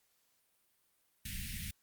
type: band-stop noise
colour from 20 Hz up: pink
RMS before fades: -41 dBFS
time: 1.25-1.71 s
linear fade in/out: 5 ms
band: 220 to 1800 Hz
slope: 48 dB/octave
effects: white hiss -75 dBFS RMS until 1.82 s + Opus 48 kbps